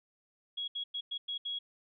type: tone bursts at uneven times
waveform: sine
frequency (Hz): 3322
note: G#7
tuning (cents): 0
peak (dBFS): -34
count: 6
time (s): 0.57-0.68 / 0.75-0.84 / 0.94-1.01 / 1.11-1.18 / 1.28-1.38 / 1.45-1.59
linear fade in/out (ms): 10
effects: none